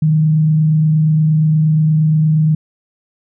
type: tone with frequency modulation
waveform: sine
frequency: 155.56 Hz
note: D#3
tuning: in tune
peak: -9 dBFS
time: 0.02-2.55 s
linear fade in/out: 5 ms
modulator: 28.5 Hz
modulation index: 0.2
effects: none